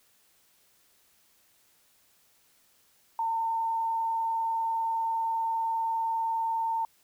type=tone with vibrato; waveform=sine; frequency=905 Hz; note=A5; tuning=48 cents sharp; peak=-26 dBFS; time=3.19-6.85 s; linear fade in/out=2 ms; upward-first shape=square; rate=20 Hz; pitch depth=18 cents each way; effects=white hiss -65 dBFS RMS until 7.03 s